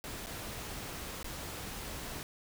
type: noise with dropouts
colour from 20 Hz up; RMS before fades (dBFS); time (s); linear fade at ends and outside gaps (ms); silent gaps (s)
pink; -42; 0.04-2.23; 0; 0.261-0.269 / 1.229-1.244
effects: none